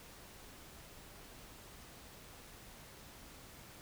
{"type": "silence", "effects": ["pink hiss -55 dBFS RMS until 3.81 s"]}